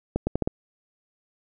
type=accelerating click train; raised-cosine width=2 ms; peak=-10 dBFS; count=5; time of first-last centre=0.16-0.475 s; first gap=110 ms; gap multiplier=0.78; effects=none